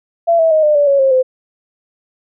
sine tone with pitch steps, 676 / 650.3 / 625.7 / 601.9 / 579.1 / 557.1 / 535.9 / 515.6 Hz, E5 / E5 / D#5 / D5 / D5 / C#5 / C5 / C5, +43 / -24 / +10 / +42 / -24 / +9 / +41 / -26 cents, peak -8 dBFS, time 0.27-1.23 s, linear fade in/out 20 ms, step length 120 ms, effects none

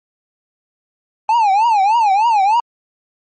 triangle tone with vibrato, 852 Hz, G#5, 44 cents sharp, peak -8 dBFS, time 1.29-2.6 s, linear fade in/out 2 ms, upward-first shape triangle, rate 3.3 Hz, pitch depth 220 cents each way, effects MP3 32 kbps

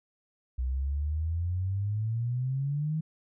sine exponential sweep, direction up, 61.74 to 160 Hz, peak -27 dBFS, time 0.58-3.01 s, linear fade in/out 10 ms, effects none

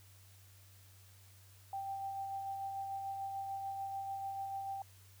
sine tone with tremolo, 784 Hz, G5, in tune, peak -37 dBFS, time 1.73-4.82 s, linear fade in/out 2 ms, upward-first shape sine, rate 6.8 Hz, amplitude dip 30%, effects added 96 Hz sine -59 dBFS peak until 5.2 s + white hiss -64 dBFS RMS until 5.2 s

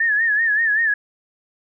sine tone with vibrato, 1760 Hz, A6, in tune, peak -15 dBFS, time 0-0.94 s, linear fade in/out 5 ms, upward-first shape sine, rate 5.2 Hz, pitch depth 97 cents each way, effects none

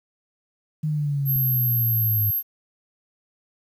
sine exponential sweep, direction down, 155.56 to 103.4 Hz, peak -21 dBFS, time 0.83-2.31 s, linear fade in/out 10 ms
sine tone, 12544 Hz, G9, in tune, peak -21 dBFS, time 1.25-2.43 s, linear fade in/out 50 ms
click, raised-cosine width 5 ms, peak -26 dBFS, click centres 1.361 s
effects 9-bit

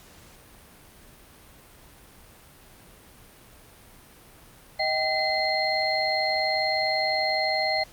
sine tone cluster, 629 / 774 / 2051 / 4228 Hz, D#5 / G5 / C7 / C8, +19 / -22 / -35 / +17 cents, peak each -28 dBFS, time 4.79-7.84 s, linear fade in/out 10 ms, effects pink hiss -51 dBFS RMS until 7.92 s + Opus 48 kbps

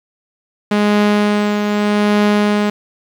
sawtooth tone with tremolo, 207.7 Hz, G#3, in tune, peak -6 dBFS, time 0.71-2.7 s, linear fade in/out 5 ms, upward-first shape triangle, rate 0.82 Hz, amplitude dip 45%, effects low-pass 4000 Hz 12 dB/octave + 7-bit

